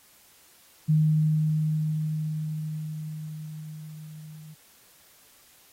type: tone with level ramp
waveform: sine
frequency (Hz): 154.8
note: D#3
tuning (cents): -9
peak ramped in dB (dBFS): -17 to -42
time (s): 0.88-4.55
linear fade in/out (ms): 20
effects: white hiss -57 dBFS RMS until 5.72 s + AAC 48 kbps